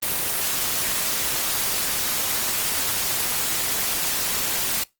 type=noise with amplitude modulation; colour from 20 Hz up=white; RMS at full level=-21 dBFS; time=0.02-4.84 s; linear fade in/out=10 ms; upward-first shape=sine; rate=229 Hz; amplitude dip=65%; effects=noise-tail reverb RT60 0.2 s tail -22 dB re dry + Opus 24 kbps